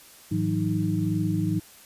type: tone cluster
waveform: sine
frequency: 106 / 160.2 / 182.4 / 310.8 Hz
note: G#2 / E3 / F#3 / D#4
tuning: +36 / -49 / -24 / -2 cents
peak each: -28 dBFS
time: 0.31-1.6 s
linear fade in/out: 10 ms
effects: white hiss -50 dBFS RMS until 1.85 s + resampled to 32000 Hz